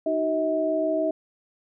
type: tone cluster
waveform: sine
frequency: 309.7 / 376.5 / 641 Hz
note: D#4 / F#4 / E5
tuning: -8 / +30 / -49 cents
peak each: -27 / -31 / -23 dBFS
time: 0.06-1.11 s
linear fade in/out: 5 ms
effects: none